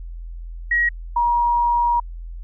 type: tone pair in turn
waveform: sine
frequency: 1901 / 952.2 Hz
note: A#6 / A#5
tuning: +33 / +37 cents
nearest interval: octave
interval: 1196 cents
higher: first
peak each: -15 dBFS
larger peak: neither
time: 0.71-0.89 / 1.16-2 s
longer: second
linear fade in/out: 5 ms
effects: added 42 Hz sine -30 dBFS peak until 2.43 s